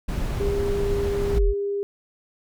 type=noise; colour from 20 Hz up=brown; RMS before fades=-26 dBFS; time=0.08-1.39 s; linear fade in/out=10 ms
type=tone; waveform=sine; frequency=402.5 Hz; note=G4; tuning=46 cents sharp; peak=-23 dBFS; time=0.4-1.83 s; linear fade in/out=0 ms
type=exponential two-way sweep; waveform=sine; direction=down then up; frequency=67 to 37.82 to 67 Hz; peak=-16 dBFS; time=1.32-1.54 s; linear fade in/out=50 ms; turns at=1.48 s
effects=none